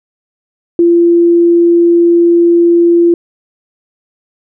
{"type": "tone", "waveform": "sine", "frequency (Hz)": 342.3, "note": "F4", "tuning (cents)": -35, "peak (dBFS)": -4, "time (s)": [0.79, 3.14], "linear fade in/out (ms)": 2, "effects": []}